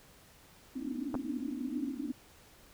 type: band-pass noise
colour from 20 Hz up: pink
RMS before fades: -37 dBFS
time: 0.75-2.12 s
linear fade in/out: 10 ms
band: 240 to 310 Hz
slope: 96 dB/octave
type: clicks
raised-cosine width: 1 ms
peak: -23 dBFS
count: 2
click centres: 1.143 / 1.152 s
effects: pink hiss -59 dBFS RMS until 2.73 s